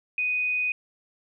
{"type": "tone", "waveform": "sine", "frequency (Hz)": 2490, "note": "D#7", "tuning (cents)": 1, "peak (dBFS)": -23, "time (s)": [0.18, 0.72], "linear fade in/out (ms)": 2, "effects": []}